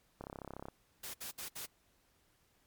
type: click train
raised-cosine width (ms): 1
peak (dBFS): -30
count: 17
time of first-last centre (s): 0.21-0.685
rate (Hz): 33.7
type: noise bursts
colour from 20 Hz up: white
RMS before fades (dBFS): -44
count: 4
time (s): 1.03-1.662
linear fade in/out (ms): 10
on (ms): 110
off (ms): 64
effects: pink hiss -72 dBFS RMS until 2.66 s + MP3 96 kbps